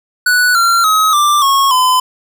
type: tone with pitch steps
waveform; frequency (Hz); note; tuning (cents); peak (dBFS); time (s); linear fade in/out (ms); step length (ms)
square; 1479 / 1372 / 1272.8 / 1180.7 / 1095.3 / 1016; F#6 / F6 / D#6 / D6 / C#6 / B5; -1 / -31 / +39 / +9 / -21 / +49; -9; 0.26-2; 5; 290
effects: none